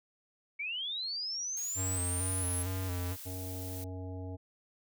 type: linear sweep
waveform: sine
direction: up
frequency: 2217 to 10940 Hz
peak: -34 dBFS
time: 0.59-2.63 s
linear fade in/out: 10 ms
type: noise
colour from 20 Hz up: blue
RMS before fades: -46 dBFS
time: 1.57-3.84 s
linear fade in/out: 0 ms
type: tone with vibrato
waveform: square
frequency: 91.5 Hz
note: F#2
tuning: 19 cents flat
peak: -34 dBFS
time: 1.75-3.17 s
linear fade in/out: 50 ms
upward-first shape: square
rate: 2.2 Hz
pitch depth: 39 cents each way
type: harmonic tone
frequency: 92.5 Hz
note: F#2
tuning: in tune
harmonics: 1 / 3 / 5 / 7 / 9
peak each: -39 / -45 / -49 / -51 / -55 dBFS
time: 3.25-4.37 s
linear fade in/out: 20 ms
effects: none